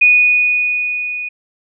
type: tone with level ramp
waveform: sine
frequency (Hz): 2475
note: D#7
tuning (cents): -10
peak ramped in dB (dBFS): -5 to -21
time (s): 0.01-1.29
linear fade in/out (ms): 10
effects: none